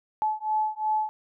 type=beating tone pair; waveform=sine; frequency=860 / 862.8 Hz; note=A5 / A5; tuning=-40 / -34 cents; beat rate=2.8 Hz; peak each=-27 dBFS; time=0.22-1.09 s; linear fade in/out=0 ms; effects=none